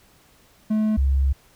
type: tone pair in turn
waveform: triangle / sine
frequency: 215.6 / 67.91 Hz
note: A3 / C#2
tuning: -35 / -35 cents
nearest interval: octave + minor sixth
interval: 2000 cents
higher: first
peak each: -16 dBFS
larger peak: neither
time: 0.7-0.97 / 0.97-1.33 s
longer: second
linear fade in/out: 10 ms
effects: pink hiss -56 dBFS RMS until 1.55 s